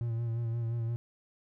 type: tone with vibrato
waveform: triangle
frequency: 116.1 Hz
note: A#2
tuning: 7 cents flat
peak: -28 dBFS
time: 0.01-0.96 s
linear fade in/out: 0 ms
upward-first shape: sine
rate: 5.7 Hz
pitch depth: 37 cents each way
effects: none